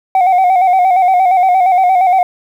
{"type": "tone with vibrato", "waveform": "sine", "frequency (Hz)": 740, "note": "F#5", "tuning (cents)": 0, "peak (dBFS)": -4, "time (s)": [0.15, 2.23], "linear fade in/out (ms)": 2, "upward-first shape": "square", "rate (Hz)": 8.6, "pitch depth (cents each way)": 53, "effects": ["tanh soft clip ceiling -6 dBFS", "7-bit"]}